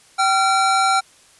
square tone pair together, 772.2 / 1372 Hz, G5 / F6, -26 / -31 cents, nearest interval minor seventh, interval 995 cents, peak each -18 dBFS, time 0.18-1.01 s, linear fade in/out 20 ms, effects white hiss -51 dBFS RMS until 1.39 s + resampled to 24000 Hz

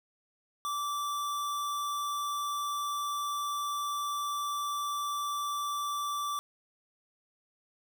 square tone, 1165 Hz, D6, 14 cents flat, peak -32 dBFS, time 0.65-6.39 s, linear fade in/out 0 ms, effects none

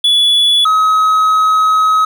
triangle tone pair in turn, 3422 / 1273.7 Hz, A7 / D#6, -49 / +40 cents, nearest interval octave + perfect fourth, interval 1711 cents, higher first, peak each -6 dBFS, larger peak neither, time 0.04-0.65 / 0.65-2.05 s, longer second, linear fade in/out 5 ms, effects none

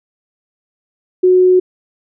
sine tone, 366.9 Hz, F#4, 15 cents flat, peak -6 dBFS, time 1.23-1.6 s, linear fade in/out 10 ms, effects none

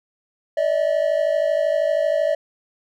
triangle tone pair together, 584.2 / 637 Hz, D5 / D#5, -9 / +41 cents, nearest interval minor second, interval 150 cents, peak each -18 dBFS, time 0.57-2.35 s, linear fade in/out 5 ms, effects none

